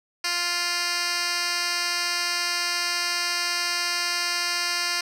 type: tone with band-pass filter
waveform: 10% pulse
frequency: 349.2 Hz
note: F4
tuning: in tune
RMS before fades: -26 dBFS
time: 0.24-5.01 s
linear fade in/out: 5 ms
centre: 4400 Hz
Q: 1.4
effects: none